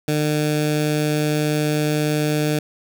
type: tone with notch filter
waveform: 15% pulse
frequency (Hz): 150.9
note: D3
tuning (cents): +47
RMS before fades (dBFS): -20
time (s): 0.08-2.59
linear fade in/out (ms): 2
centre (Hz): 1100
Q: 1.2
effects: none